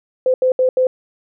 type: tone bursts at uneven times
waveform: sine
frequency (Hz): 513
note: C5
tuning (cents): -34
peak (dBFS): -11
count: 4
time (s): 0.26-0.34 / 0.42-0.52 / 0.59-0.69 / 0.77-0.87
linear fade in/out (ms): 2
effects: none